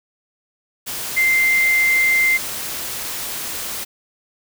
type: tone in noise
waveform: sine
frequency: 2088 Hz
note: C7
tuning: 4 cents flat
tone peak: -13 dBFS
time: 1.16-2.38 s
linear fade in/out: 20 ms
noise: white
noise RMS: -27 dBFS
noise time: 0.86-3.85 s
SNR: +11 dB
effects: none